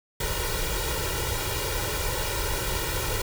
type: noise with comb filter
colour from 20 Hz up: pink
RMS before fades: -28 dBFS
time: 0.2-3.22 s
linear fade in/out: 5 ms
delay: 2.1 ms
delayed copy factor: +0.9
effects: none